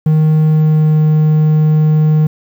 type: tone with pitch glide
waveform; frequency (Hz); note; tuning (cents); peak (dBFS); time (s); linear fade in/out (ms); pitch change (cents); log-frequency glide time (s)
triangle; 155.56 to 154.31; D#3 to D#3; 0 to -14; -5; 0.06-2.27; 5; -14; 0.46-1
effects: 7-bit